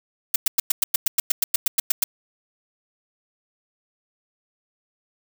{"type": "noise bursts", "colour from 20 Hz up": "blue", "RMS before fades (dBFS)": -18, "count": 15, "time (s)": [0.34, 2.04], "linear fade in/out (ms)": 5, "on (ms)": 20, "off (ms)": 100, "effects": []}